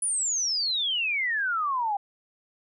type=exponential sweep; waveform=sine; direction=down; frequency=10050 to 784 Hz; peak=-24 dBFS; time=0.02-1.97 s; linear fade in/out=5 ms; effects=none